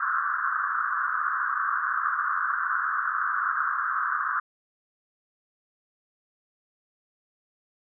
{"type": "band-pass noise", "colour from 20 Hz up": "pink", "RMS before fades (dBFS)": -27, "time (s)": [0, 4.4], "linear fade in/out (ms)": 5, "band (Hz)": [1100, 1600], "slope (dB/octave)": 96, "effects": []}